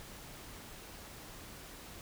silence, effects pink hiss -50 dBFS RMS until 2.01 s

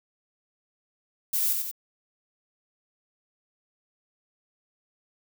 violet noise with echo, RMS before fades -26 dBFS, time 1.33-1.53 s, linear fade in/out 5 ms, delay 92 ms, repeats 2, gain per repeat -4 dB, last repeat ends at 1.714 s, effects none

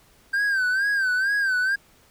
triangle tone with vibrato, 1568 Hz, G6, in tune, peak -18 dBFS, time 0.33-1.76 s, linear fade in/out 10 ms, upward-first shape sine, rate 2.2 Hz, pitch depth 100 cents each way, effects pink hiss -57 dBFS RMS until 2.1 s

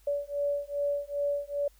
sine beating tone pair, 572 / 574.5 Hz, D5 / D5, -46 / -38 cents, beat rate 2.5 Hz, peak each -31 / -31 dBFS, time 0.07-1.68 s, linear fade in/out 5 ms, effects added 50 Hz sine -58 dBFS peak until 1.79 s + white hiss -65 dBFS RMS until 1.79 s

